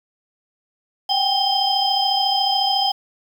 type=tone cluster; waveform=sine; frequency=769 / 803 / 3160 / 5050 Hz; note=G5 / G5 / G7 / D#8; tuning=-33 / +41 / +13 / +25 cents; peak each=-22 dBFS; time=1.09-2.92 s; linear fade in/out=10 ms; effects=7-bit